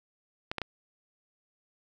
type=clicks; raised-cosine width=0.3 ms; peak=-16 dBFS; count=3; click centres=0.515 / 0.583 / 0.617 s; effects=none